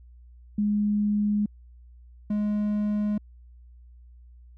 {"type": "tone pair in turn", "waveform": ["sine", "triangle"], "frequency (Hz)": [207.7, 208.8], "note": ["G#3", "G#3"], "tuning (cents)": [0, 10], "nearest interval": "unison", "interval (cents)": 10, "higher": "second", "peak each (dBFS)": -21, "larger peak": "neither", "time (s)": [[0.58, 1.46], [2.3, 3.18]], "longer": "neither", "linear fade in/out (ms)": 5, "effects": ["added 60 Hz sine -47 dBFS peak until 4.57 s"]}